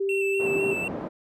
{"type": "tone", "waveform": "sine", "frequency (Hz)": 392, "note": "G4", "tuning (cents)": 0, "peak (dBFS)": -23, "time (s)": [0, 0.74], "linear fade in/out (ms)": 10}
{"type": "tone with vibrato", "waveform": "triangle", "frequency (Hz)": 2679, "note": "E7", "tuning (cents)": 27, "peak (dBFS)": -26, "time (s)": [0.09, 0.88], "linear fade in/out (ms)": 2, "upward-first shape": "square", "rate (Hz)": 4, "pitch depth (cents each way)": 24}
{"type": "band-pass noise", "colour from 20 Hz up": "pink", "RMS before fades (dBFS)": -33, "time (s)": [0.39, 1.09], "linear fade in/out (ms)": 20, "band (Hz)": [200, 650], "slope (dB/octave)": 12}
{"effects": []}